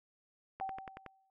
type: click train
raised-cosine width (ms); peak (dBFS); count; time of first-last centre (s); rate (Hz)
0.5; -29; 6; 0.6-1.063; 10.8
type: tone with exponential decay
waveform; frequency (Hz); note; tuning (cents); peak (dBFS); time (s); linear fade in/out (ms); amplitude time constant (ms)
sine; 770; G5; -31; -34; 0.61-1.3; 1; 150
effects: none

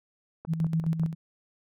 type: click train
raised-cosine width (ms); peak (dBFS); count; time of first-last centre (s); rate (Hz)
1; -27; 4; 0.45-1.035; 5.13
type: tone with tremolo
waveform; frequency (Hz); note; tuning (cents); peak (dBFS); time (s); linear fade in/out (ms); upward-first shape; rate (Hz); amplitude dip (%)
sine; 162.3; E3; -27; -22; 0.47-1.15; 50; square; 7.6; 60
effects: none

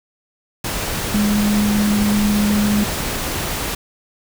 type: tone in noise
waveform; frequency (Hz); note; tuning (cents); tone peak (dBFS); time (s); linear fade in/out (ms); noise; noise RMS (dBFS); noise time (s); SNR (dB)
sine; 207.7; G#3; 0; -14; 1.14-2.84; 5; pink; -23; 0.64-3.75; +6
effects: none

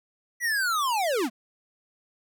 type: linear sweep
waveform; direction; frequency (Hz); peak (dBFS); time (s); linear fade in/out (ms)
square; down; 1975.5 to 198.4; -24; 0.4-1.3; 50
effects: none

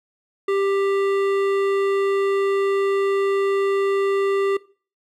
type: tone with hard clipping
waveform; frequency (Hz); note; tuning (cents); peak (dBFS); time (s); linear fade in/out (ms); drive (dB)
triangle; 394.2; G4; +10; -20; 0.48-4.57; 5; 17
effects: noise-tail reverb RT60 0.4 s tail -20 dB re dry

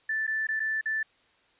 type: tone with dropouts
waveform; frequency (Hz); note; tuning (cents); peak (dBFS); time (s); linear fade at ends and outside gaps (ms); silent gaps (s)
sine; 1760; A6; 0; -26; 0.09-1.03; 5; 0.268-0.276 / 0.47-0.487 / 0.596-0.601 / 0.812-0.857
effects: white hiss -64 dBFS RMS until 1.59 s + resampled to 8000 Hz

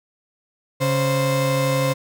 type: tone pair together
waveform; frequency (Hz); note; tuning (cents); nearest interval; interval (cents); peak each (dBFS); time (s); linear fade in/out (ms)
35% pulse; 138.82 / 523; C#3 / C5; +3 / -1; octave + major seventh; 2296; -19; 0.8-1.94; 20
effects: none

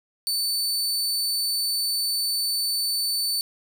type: tone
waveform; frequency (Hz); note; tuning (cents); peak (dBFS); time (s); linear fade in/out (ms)
sawtooth; 4520; C#8; +33; -20; 0.27-3.41; 0
effects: none

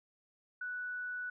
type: tone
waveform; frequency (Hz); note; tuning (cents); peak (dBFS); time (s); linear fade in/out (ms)
sine; 1480; F#6; 0; -37; 0.61-1.3; 5
effects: none

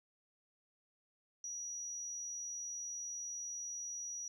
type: tone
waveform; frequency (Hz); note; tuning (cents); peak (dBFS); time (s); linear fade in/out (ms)
sine; 5810; F#8; -32; -40; 1.44-4.28; 2
effects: tanh soft clip ceiling -36 dBFS + 13-bit

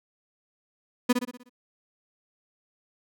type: tone with echo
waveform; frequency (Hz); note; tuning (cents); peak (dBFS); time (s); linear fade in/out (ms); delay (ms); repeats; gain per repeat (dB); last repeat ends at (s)
35% pulse; 246.9; B3; 0; -15; 1.09-1.13; 10; 61; 6; -6; 1.496
effects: none

